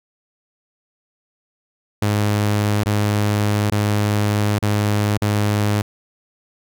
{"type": "tone with dropouts", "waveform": "sawtooth", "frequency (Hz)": 104.1, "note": "G#2", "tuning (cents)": 5, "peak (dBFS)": -12, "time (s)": [2.02, 5.82], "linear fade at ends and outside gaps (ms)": 5, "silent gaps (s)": [[2.836, 2.859], [3.701, 3.719], [4.589, 4.625], [5.175, 5.218]], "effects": []}